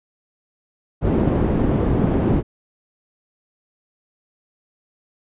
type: low-pass noise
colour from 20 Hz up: white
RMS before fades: -18 dBFS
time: 1.01-2.43 s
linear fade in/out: 50 ms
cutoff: 290 Hz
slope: 12 dB/octave
effects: resampled to 8000 Hz